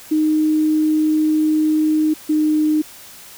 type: tone pair in turn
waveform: sine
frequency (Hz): 309.3 / 306.6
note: D#4 / D#4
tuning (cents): -10 / -25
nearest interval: unison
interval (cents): 15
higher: first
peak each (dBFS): -13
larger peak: neither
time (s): 0.11-2.14 / 2.29-2.82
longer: first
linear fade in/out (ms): 10
effects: white hiss -40 dBFS RMS until 3.37 s